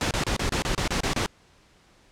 pink noise bursts, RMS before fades -25 dBFS, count 10, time 0.01-1.261 s, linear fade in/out 0 ms, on 99 ms, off 29 ms, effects pink hiss -58 dBFS RMS until 2.11 s + low-pass 7000 Hz 12 dB/octave

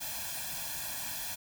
white noise with comb filter, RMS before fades -38 dBFS, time 0-1.36 s, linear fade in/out 20 ms, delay 1.2 ms, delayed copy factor +1, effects none

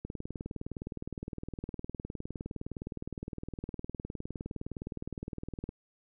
click train, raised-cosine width 3 ms, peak -25 dBFS, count 111, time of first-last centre 0.05-5.691 s, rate 19.5 Hz, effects none

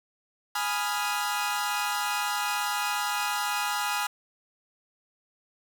sawtooth chord, F half-diminished seventh, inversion first, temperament equal, 830.6 / 987.8 / 1244.5 / 1396.9 Hz, Ab5 / Cb6 / Eb6 / F6, 0 / 0 / 0 / 0 cents, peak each -27 / -30 / -30 / -29 dBFS, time 0.55-4.07 s, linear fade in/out 5 ms, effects 8-bit

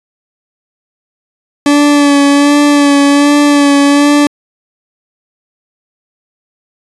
40% pulse tone with vibrato, 287 Hz, D4, 40 cents flat, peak -4 dBFS, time 1.66-4.27 s, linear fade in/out 2 ms, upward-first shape sine, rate 1.3 Hz, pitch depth 27 cents each way, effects resampled to 24000 Hz

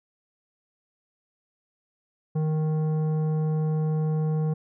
sine tone with tanh clipping, 155.56 Hz, D#3, in tune, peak -24 dBFS, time 2.35-4.54 s, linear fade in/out 10 ms, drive 11 dB, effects none

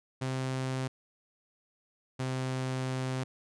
sawtooth tone pair in turn, 130.81 / 129.98 Hz, C3 / C3, 0 / -11 cents, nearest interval unison, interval 11 cents, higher first, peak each -27 dBFS, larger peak neither, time 0.21-0.88 / 2.19-3.24 s, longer second, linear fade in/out 10 ms, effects resampled to 22050 Hz

